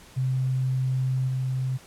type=tone with level steps; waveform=sine; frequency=130 Hz; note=C3; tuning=11 cents flat; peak=-22 / -24 dBFS; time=0.16-1.78 s; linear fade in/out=20 ms; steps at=1.27 s; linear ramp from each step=20 ms; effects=pink hiss -50 dBFS RMS until 1.86 s + low-pass 12000 Hz 12 dB/octave